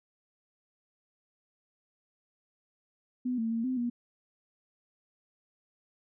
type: tone with pitch steps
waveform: sine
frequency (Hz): 250.3 / 225.9 / 228.8 / 257.2 / 239.9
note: B3 / A3 / A#3 / C4 / A#3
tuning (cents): +23 / +46 / -32 / -30 / +50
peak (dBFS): -28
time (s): 3.25-3.9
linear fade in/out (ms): 10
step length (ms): 130
effects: none